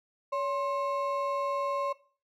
triangle ring-modulated tone, 811 Hz, G#5, 41 cents flat, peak -23 dBFS, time 0.32-1.93 s, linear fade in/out 10 ms, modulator 247 Hz, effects noise-tail reverb RT60 0.4 s tail -18 dB re dry

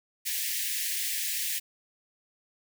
white high-pass noise, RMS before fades -31 dBFS, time 0.25-1.6 s, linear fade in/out 20 ms, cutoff 1700 Hz, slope 96 dB/octave, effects none

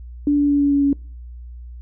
sine tone with pitch steps, 290 / 288.2 / 286.3 / 284.5 / 282.7 / 280.9 Hz, D4 / D4 / D4 / C#4 / C#4 / C#4, -22 / -33 / -44 / +45 / +34 / +23 cents, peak -13 dBFS, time 0.27-0.93 s, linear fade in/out 2 ms, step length 110 ms, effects noise-tail reverb RT60 0.4 s tail -25 dB re dry + added 60 Hz sine -33 dBFS peak until 1.81 s

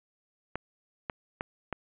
clicks, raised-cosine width 0.5 ms, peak -17 dBFS, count 4, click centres 0.556 / 1.098 / 1.409 / 1.727 s, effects resampled to 8000 Hz + 8-bit

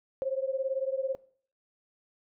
sine beating tone pair, 526 / 544 Hz, C5 / C#5, +9 / -33 cents, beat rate 18 Hz, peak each -31 dBFS, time 0.22-1.15 s, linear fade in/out 0 ms, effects noise-tail reverb RT60 0.5 s tail -20 dB re dry

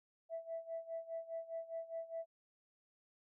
sine tone with tremolo, 659.3 Hz, E5, in tune, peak -38 dBFS, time 0.29-2.26 s, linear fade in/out 50 ms, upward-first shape sine, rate 4.9 Hz, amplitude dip 85%, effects tanh soft clip ceiling -34 dBFS

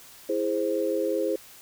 sine chord, E augmented, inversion none, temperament equal, 329.6 / 415.3 / 523.3 Hz, E4 / G#4 / B#4, 0 / 0 / 0 cents, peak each -29 / -28 / -27 dBFS, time 0.29-1.36 s, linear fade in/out 5 ms, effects white hiss -49 dBFS RMS until 1.61 s

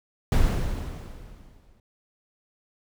brown noise with exponential decay, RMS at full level -18 dBFS, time 0.32-1.8 s, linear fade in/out 2 ms, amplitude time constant 320 ms, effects none

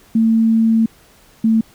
sine tone pair in turn, 224.7 / 223.1 Hz, A3 / A3, +37 / +24 cents, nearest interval unison, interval 13 cents, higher first, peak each -10 dBFS, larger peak neither, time 0.15-0.86 / 1.44-1.61 s, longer first, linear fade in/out 5 ms, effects pink hiss -49 dBFS RMS until 1.74 s

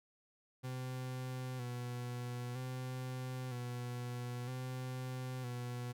40% pulse tone with vibrato, 125.3 Hz, B2, 25 cents sharp, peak -39 dBFS, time 0.63-5.93 s, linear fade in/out 20 ms, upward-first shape square, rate 0.52 Hz, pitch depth 39 cents each way, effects none

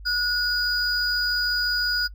triangle tone pair together, 1458 / 4907 Hz, F#6 / D#8, -26 / -25 cents, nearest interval octave + major sixth, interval 2101 cents, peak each -23 dBFS, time 0.05-2.08 s, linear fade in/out 20 ms, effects noise-tail reverb RT60 0.1 s tail -21 dB re dry + added 50 Hz sine -38 dBFS peak until 2.14 s

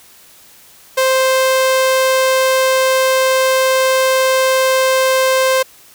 sawtooth tone, 523.3 Hz, C5, in tune, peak -7 dBFS, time 0.97-5.63 s, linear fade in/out 10 ms, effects white hiss -44 dBFS RMS until 5.94 s

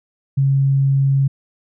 sine tone, 136.9 Hz, C#3, 21 cents flat, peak -12 dBFS, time 0.37-1.28 s, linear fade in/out 10 ms, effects none

